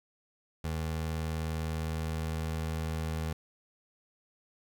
25% pulse tone, 79.8 Hz, D#2, 44 cents sharp, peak -28 dBFS, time 0.64-3.33 s, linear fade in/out 5 ms, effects 10-bit

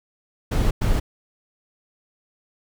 brown noise bursts at uneven times, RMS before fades -19 dBFS, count 2, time 0.51-0.71 / 0.81-1 s, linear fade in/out 10 ms, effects none

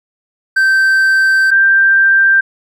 triangle / sine tone pair in turn, 1556 / 1576.8 Hz, G6 / G6, -13 / +10 cents, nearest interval unison, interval 23 cents, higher second, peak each -6 dBFS, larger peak neither, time 0.56-1.51 / 1.51-2.41 s, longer first, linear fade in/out 10 ms, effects none

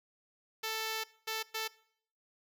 5% pulse tone bursts at uneven times, 441.6 Hz, A4, 6 cents sharp, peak -23 dBFS, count 3, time 0.63-1.04 / 1.27-1.43 / 1.54-1.68 s, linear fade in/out 10 ms, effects noise-tail reverb RT60 0.6 s tail -21 dB re dry

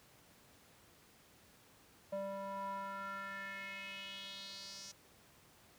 square tone with band-pass filter sweep, 196.2 Hz, G3, 2 cents sharp, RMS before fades -45 dBFS, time 2.12-4.92 s, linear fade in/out 10 ms, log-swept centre 630 to 5800 Hz, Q 4, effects pink hiss -64 dBFS RMS until 5.78 s + high-pass 80 Hz 12 dB/octave

